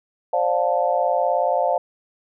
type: chord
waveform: sine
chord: D minor seventh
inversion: third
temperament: just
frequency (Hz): 528.6 / 587.3 / 704.8 / 881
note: C5 / D5 / F5 / A5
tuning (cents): +18 / 0 / +16 / +2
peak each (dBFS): -23 / -23 / -21 / -25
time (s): 0.33-1.78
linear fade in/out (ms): 5
effects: none